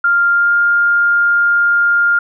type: tone with pitch glide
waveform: sine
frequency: 1396.9 to 1405.8 Hz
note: F6 to F6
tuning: 0 to +11 cents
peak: -9 dBFS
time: 0.04-2.19 s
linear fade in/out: 5 ms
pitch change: +11 cents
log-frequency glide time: 0.32-0.52 s
effects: none